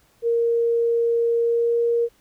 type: tone with pitch glide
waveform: sine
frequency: 466.2 to 469.2 Hz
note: A#4 to A#4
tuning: 0 to +11 cents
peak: -17 dBFS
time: 0.22-2.09 s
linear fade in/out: 50 ms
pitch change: +11 cents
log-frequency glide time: 1.39-1.78 s
effects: pink hiss -60 dBFS RMS until 2.2 s